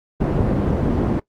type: low-pass noise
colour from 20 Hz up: white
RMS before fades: -19 dBFS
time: 0.2-1.2 s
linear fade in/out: 10 ms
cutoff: 340 Hz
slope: 12 dB/octave
effects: noise-tail reverb RT60 0.1 s tail -19 dB re dry + Opus 24 kbps